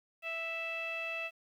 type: tone with low-pass filter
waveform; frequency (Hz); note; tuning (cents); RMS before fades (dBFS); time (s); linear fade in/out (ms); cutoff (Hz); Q
sawtooth; 659.3; E5; 0; -38; 0.22-1.31; 50; 2700; 9.2
effects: 11-bit